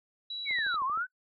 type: tone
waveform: sine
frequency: 3916 Hz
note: B7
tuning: 15 cents flat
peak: -35 dBFS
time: 0.3-0.76 s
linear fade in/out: 5 ms
type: linear two-way sweep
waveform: sine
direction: down then up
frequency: 2321 to 1004 to 1551 Hz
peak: -28 dBFS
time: 0.45-1.07 s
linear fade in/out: 50 ms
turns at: 0.84 s
type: click train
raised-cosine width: 1 ms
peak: -35 dBFS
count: 7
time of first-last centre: 0.51-0.975 s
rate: 12.9 Hz
effects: noise-tail reverb RT60 0.1 s tail -24 dB re dry